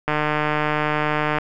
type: click train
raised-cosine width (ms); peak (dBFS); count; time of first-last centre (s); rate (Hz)
0.5; -6; 198; 0.08-1.385; 151
effects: none